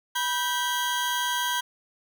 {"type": "tone cluster", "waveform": "40% pulse", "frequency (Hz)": [976, 1555, 3252], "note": ["B5", "G6", "G#7"], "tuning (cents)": [-21, -14, -37], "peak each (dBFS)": [-27, -29, -30], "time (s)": [0.15, 1.61], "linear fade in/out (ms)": 10, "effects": []}